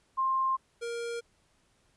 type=tone pair in turn; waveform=sine / square; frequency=1057 / 469.1 Hz; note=C6 / A#4; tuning=+17 / +11 cents; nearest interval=octave + major second; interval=1406 cents; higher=first; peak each=-25 / -34 dBFS; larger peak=first; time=0.17-0.57 / 0.81-1.21 s; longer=neither; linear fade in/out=20 ms; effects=pink hiss -69 dBFS RMS until 1.96 s + resampled to 24000 Hz